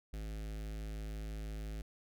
square tone with notch filter, 53 Hz, G#1, 36 cents sharp, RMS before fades -42 dBFS, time 0.13-1.82 s, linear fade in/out 5 ms, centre 1000 Hz, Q 1.4, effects none

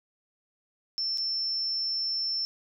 sine tone with dropouts, 5360 Hz, E8, 28 cents sharp, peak -27 dBFS, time 0.98-2.45 s, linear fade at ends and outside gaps 0 ms, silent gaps 1.174-1.182 s, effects none

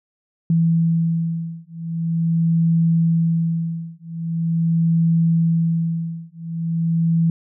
sine beating tone pair, 165.3 / 165.73 Hz, E3 / E3, +5 / +10 cents, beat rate 0.43 Hz, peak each -19 dBFS, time 0.5-7.3 s, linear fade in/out 2 ms, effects none

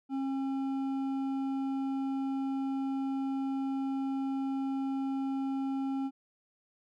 triangle tone with hard clipping, 270 Hz, C#4, 45 cents flat, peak -32 dBFS, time 0.09-6.11 s, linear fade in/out 50 ms, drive 11 dB, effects none

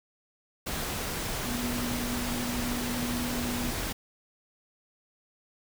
sine tone in noise, 242.8 Hz, B3, 29 cents flat, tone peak -32 dBFS, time 1.45-3.71 s, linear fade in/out 10 ms, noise pink, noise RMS -33 dBFS, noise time 0.66-3.93 s, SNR -2 dB, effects none

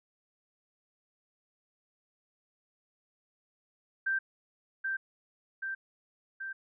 sine tone with echo, 1568 Hz, G6, in tune, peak -27 dBFS, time 4.06-4.19 s, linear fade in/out 10 ms, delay 780 ms, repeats 3, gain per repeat -3 dB, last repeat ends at 6.53 s, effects none

